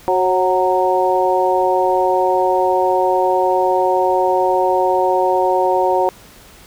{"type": "harmonic tone with a mistuned harmonic", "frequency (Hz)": 185, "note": "F#3", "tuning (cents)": 0, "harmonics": [2, 3, 4, 5], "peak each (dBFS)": [-18, -18, -18, -18], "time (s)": [0.08, 6.09], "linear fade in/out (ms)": 0, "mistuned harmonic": 3, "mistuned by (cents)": -30, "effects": ["pink hiss -43 dBFS RMS until 6.66 s"]}